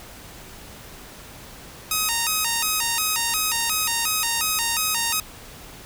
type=tone with vibrato; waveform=5% pulse; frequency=1082 Hz; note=C#6; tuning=42 cents flat; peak=-9 dBFS; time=1.91-5.2 s; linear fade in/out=2 ms; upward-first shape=square; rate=2.8 Hz; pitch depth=270 cents each way; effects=pink hiss -42 dBFS RMS until 5.85 s